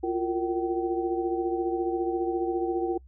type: tone cluster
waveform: sine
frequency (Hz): 345.3 / 359.9 / 459.8 / 767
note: F4 / F#4 / A#4 / G5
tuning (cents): -20 / -48 / -24 / -38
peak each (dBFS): -27 / -33 / -33 / -33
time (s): 0.03-2.98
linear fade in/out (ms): 10
effects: noise-tail reverb RT60 0.1 s tail -26 dB re dry + added 64 Hz sine -48 dBFS peak until 3.07 s